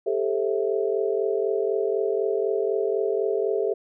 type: chord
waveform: sine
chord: A minor seventh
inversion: third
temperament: just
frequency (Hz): 396 / 440 / 528 / 660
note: G4 / A4 / C5 / E5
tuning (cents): +18 / 0 / +16 / +2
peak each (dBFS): -25 / -25 / -31 / -31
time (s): 0.06-3.74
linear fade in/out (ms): 10
effects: none